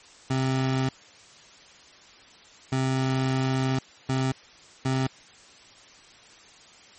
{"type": "tone bursts at uneven times", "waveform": "25% pulse", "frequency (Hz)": 131.7, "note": "C3", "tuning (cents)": 12, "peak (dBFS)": -19, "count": 4, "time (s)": [[0.3, 0.89], [2.72, 3.79], [4.09, 4.32], [4.85, 5.07]], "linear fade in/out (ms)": 5, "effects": ["white hiss -51 dBFS RMS until 6.98 s", "MP3 32 kbps"]}